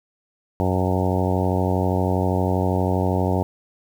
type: harmonic tone with a mistuned harmonic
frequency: 92.5 Hz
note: F#2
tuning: in tune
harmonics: 1 / 2 / 3 / 4 / 5 / 6 / 7 / 8 / 9 / 10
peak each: -22 / -25 / -27 / -28 / -29 / -30 / -30 / -31 / -32 / -32 dBFS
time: 0.6-3.43 s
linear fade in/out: 0 ms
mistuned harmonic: 10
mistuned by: -29 cents
effects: 8-bit